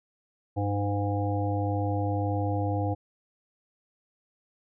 harmonic tone with a mistuned harmonic, 101.8 Hz, G#2, 34 cents flat, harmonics 1 / 3 / 5 / 7 / 8, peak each -27 / -32 / -34 / -35 / -36 dBFS, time 0.56-2.95 s, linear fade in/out 20 ms, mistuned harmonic 1, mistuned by -27 cents, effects none

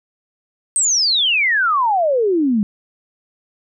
sine exponential sweep, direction down, 8560 to 198.3 Hz, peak -13 dBFS, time 0.76-2.63 s, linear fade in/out 0 ms, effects none

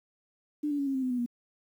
sine tone with pitch steps, 297.4 / 288.4 / 279.7 / 271.3 / 263.1 / 255.2 / 247.5 / 240 Hz, D4 / D4 / C#4 / C#4 / C4 / C4 / B3 / B3, +22 / -31 / +16 / -37 / +10 / -43 / +4 / -49 cents, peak -27 dBFS, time 0.63-1.262 s, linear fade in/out 10 ms, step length 79 ms, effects 10-bit

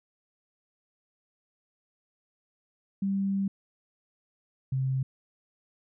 sine tone pair in turn, 196 / 132.2 Hz, G3 / C3, 0 / +18 cents, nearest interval perfect fifth, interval 682 cents, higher first, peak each -25 dBFS, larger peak neither, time 3.02-3.48 / 4.72-5.03 s, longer first, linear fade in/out 5 ms, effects none

